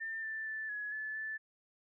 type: tone with pitch steps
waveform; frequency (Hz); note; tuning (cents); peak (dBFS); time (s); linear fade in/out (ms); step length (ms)
sine; 1795 / 1768 / 1757 / 1686 / 1734 / 1751; A6 / A6 / A6 / G#6 / A6 / A6; +34 / +8 / -3 / +26 / -26 / -9; -37; 0-1.38; 20; 230
effects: none